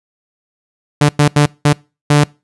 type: tone bursts at uneven times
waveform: sawtooth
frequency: 146.83 Hz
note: D3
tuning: in tune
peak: -3 dBFS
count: 5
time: 1.01-1.09 / 1.19-1.28 / 1.36-1.46 / 1.65-1.73 / 2.1-2.24 s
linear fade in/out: 5 ms
effects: noise-tail reverb RT60 0.3 s tail -25 dB re dry + resampled to 24000 Hz